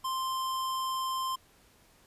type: tone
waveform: square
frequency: 1046.5 Hz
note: C6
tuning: in tune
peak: -31 dBFS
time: 0.04-1.36 s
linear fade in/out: 10 ms
effects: pink hiss -62 dBFS RMS until 2.06 s + resampled to 32000 Hz